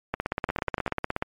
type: two click trains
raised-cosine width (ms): 0.5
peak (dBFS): -13 / -11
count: 5 / 19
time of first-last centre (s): 0.49-0.878 / 0.14-1.224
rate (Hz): 10.3 / 16.6
effects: MP3 64 kbps